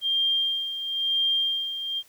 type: tone with tremolo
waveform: sine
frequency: 3193 Hz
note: G7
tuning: 31 cents sharp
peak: -20 dBFS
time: 0.01-2.03 s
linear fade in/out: 50 ms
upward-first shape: sine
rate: 0.99 Hz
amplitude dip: 65%
effects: white hiss -57 dBFS RMS until 2.08 s